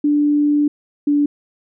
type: tone pair in turn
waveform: sine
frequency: 293.6 / 290.6 Hz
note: D4 / D4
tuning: 0 / -18 cents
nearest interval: unison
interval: 18 cents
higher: first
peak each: -12 dBFS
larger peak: neither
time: 0.04-0.68 / 1.07-1.26 s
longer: first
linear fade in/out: 5 ms
effects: none